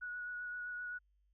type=tone with vibrato; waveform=sine; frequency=1463 Hz; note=F#6; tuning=20 cents flat; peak=-40 dBFS; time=0.01-0.99 s; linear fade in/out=20 ms; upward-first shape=sine; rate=7.7 Hz; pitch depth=13 cents each way; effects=added 50 Hz sine -70 dBFS peak until 1.33 s